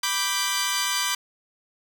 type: chord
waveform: 10% pulse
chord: G major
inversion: first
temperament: equal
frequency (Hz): 987.8 / 1174.7 / 1568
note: B5 / D6 / G6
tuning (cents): 0 / 0 / 0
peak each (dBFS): -19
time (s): 0.03-1.15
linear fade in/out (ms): 5
effects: none